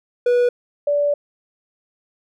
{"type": "tone pair in turn", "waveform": ["triangle", "sine"], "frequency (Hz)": [487.6, 579.9], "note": ["B4", "D5"], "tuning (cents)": [-22, -22], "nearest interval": "minor third", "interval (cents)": 300, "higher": "second", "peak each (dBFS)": [-11, -15], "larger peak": "first", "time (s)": [[0.26, 0.49], [0.87, 1.14]], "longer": "second", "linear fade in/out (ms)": 5, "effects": []}